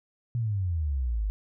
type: exponential sweep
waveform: sine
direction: down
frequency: 122.6 to 49 Hz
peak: -25 dBFS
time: 0.35-1.3 s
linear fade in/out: 0 ms
effects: none